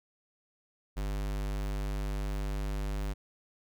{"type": "tone", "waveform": "square", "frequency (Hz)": 49.92, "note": "G1", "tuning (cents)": 32, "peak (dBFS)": -32, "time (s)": [0.96, 3.14], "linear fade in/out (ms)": 20, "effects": []}